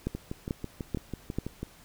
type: two click trains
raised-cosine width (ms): 3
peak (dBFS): -16 / -21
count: 4 / 10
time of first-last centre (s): 0.07-1.386 / 0.15-1.63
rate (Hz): 2.28 / 6.08
effects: pink hiss -55 dBFS RMS until 1.84 s